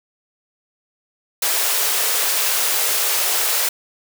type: high-pass noise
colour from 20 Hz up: white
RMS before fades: -19 dBFS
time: 1.42-3.69 s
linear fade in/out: 5 ms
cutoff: 380 Hz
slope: 48 dB/octave
effects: none

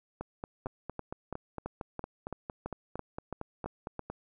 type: two click trains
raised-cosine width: 1 ms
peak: -22 / -23 dBFS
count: 11 / 18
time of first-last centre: 0.66-3.993 / 0.21-4.1 s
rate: 3 / 4.37 Hz
effects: none

